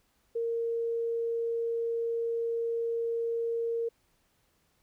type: tone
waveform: sine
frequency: 462.7 Hz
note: A#4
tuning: 13 cents flat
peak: -28 dBFS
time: 0.35-3.89 s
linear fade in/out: 10 ms
effects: pink hiss -71 dBFS RMS until 4.82 s